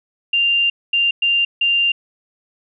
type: tone bursts at uneven times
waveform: sine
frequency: 2790 Hz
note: F7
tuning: 2 cents flat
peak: -13 dBFS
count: 4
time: 0.33-0.7 / 0.93-1.11 / 1.22-1.45 / 1.61-1.92 s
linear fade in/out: 5 ms
effects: none